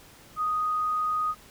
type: tone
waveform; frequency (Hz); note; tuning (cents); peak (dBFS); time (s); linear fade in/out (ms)
sine; 1244.5; D#6; 0; -24; 0.36-1.35; 50
effects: pink hiss -52 dBFS RMS until 1.5 s